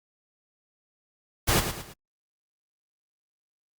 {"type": "noise with echo", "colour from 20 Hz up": "pink", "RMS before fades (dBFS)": -22, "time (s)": [1.47, 1.61], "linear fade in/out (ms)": 20, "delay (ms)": 110, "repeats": 3, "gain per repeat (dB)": -8, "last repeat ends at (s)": 1.94, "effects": ["Opus 48 kbps"]}